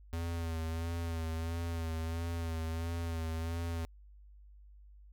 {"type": "tone with vibrato", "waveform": "square", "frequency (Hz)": 82.7, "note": "E2", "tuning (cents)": 6, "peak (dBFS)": -35, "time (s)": [0.13, 3.85], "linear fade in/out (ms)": 0, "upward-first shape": "sine", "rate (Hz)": 1.5, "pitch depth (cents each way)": 39, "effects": ["added 50 Hz sine -53 dBFS peak until 5.12 s"]}